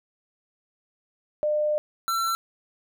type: tone pair in turn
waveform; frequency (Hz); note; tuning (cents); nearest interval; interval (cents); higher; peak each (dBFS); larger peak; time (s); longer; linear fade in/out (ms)
sine / square; 602 / 1347.5; D5 / E6; +43 / +38; octave + major second; 1395; second; -21 / -24; first; 1.43-1.78 / 2.08-2.35; first; 0
effects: none